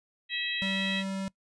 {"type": "harmonic tone", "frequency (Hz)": 647, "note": "E5", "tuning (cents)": -32, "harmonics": [3, 4, 5, 6], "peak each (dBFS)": [-35, -35, -35, -35], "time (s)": [0.29, 1.04], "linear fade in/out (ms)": 50}
{"type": "tone", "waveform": "square", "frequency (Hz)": 193.2, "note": "G3", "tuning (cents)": -25, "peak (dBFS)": -32, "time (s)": [0.62, 1.28], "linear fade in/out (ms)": 0}
{"effects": ["noise-tail reverb RT60 0.1 s tail -22 dB re dry", "resampled to 22050 Hz"]}